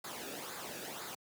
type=noise with flanger; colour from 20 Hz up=pink; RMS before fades=-44 dBFS; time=0.04-1.15 s; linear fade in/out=5 ms; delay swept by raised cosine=0.34 to 0.99 ms; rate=2 Hz; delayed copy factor=-0.6; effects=high-pass 150 Hz 12 dB/octave